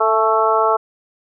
harmonic tone with a mistuned harmonic, 221.1 Hz, A3, 9 cents sharp, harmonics 2 / 3 / 4 / 5 / 6, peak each -19 / -19 / -19 / -19 / -19 dBFS, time 0-0.77 s, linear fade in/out 10 ms, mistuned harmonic 4, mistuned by -25 cents, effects none

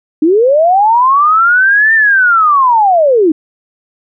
sine linear two-way sweep, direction up then down, 293.7 to 1810 to 293.7 Hz, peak -5 dBFS, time 0.22-3.32 s, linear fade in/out 5 ms, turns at 1.94 s, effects none

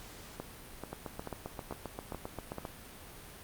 two click trains, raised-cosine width 1 ms, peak -24 / -24 dBFS, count 6 / 14, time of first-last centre 0.4-2.583 / 0.93-2.652 s, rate 2.29 / 7.55 Hz, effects pink hiss -50 dBFS RMS until 3.43 s + Opus 48 kbps

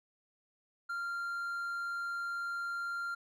triangle tone, 1389 Hz, F6, 10 cents flat, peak -33 dBFS, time 0.89-3.15 s, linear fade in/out 10 ms, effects none

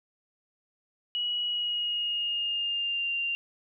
sine tone with pitch glide, 2916 to 2781 Hz, F#7 to F7, -26 to -8 cents, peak -27 dBFS, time 1.15-3.35 s, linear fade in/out 0 ms, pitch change -82 cents, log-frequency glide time 1.45-3.11 s, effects none

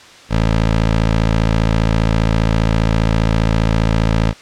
15% pulse tone, 55 Hz, A1, in tune, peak -6 dBFS, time 0.29-4.34 s, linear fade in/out 50 ms, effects white hiss -40 dBFS RMS until 4.41 s + low-pass 5000 Hz 12 dB/octave

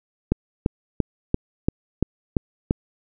click train, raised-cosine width 3 ms, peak -5 dBFS, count 8, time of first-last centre 0.32-2.709 s, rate 2.93 Hz, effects none

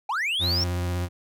triangle linear sweep, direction up, 755 to 5600 Hz, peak -22 dBFS, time 0.09-0.64 s, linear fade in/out 5 ms
40% pulse tone with vibrato, 88.5 Hz, F2, 23 cents sharp, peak -24 dBFS, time 0.39-1.09 s, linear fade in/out 50 ms, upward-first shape square, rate 16 Hz, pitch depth 20 cents each way
effects none

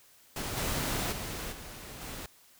pink noise with level steps, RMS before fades -36 / -32 / -38 / -45 / -41 dBFS, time 0.36-2.26 s, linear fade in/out 2 ms, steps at 0.56 / 1.11 / 1.51 / 2 s, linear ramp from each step 20 ms, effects white hiss -60 dBFS RMS until 2.59 s

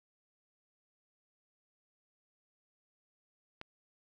click, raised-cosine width 0.3 ms, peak -27 dBFS, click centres 3.614 s, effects none

